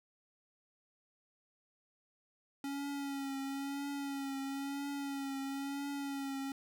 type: tone with vibrato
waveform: square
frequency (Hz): 277.2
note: C#4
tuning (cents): 0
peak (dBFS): -38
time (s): 2.64-6.52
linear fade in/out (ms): 2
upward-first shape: triangle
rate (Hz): 1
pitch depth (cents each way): 38
effects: none